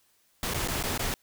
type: noise with dropouts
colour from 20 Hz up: pink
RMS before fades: -30 dBFS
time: 0.43-1.14 s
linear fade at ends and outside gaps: 1 ms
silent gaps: 0.537-0.544 / 0.676-0.684 / 0.828-0.837 / 0.977-0.993 s
effects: white hiss -67 dBFS RMS until 1.22 s